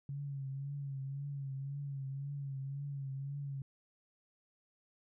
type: tone with vibrato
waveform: sine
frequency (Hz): 138.59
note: C#3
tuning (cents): 0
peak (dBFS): -38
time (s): 0.09-3.62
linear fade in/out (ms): 2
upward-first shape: triangle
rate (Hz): 1.9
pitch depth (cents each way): 59
effects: none